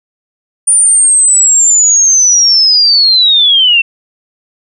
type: linear sweep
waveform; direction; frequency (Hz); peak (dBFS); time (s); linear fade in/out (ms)
sine; down; 9370 to 2668; -4; 0.67-3.82; 10
effects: none